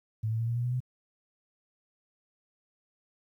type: tone with pitch steps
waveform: sine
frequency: 109.8 / 112.37 / 114.99 / 117.68 / 120.43 / 123.25 / 126.13 Hz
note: A2 / A2 / A#2 / A#2 / B2 / B2 / B2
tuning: -3 / +37 / -23 / +17 / -43 / -3 / +37 cents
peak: -27 dBFS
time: 0.23-0.804 s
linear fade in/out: 10 ms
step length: 82 ms
effects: 11-bit